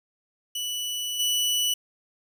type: tone with level steps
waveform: sawtooth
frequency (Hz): 2960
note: F#7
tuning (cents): 0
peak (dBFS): -25 / -19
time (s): 0.55-1.74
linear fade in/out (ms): 5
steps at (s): 1.19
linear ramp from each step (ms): 10
effects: none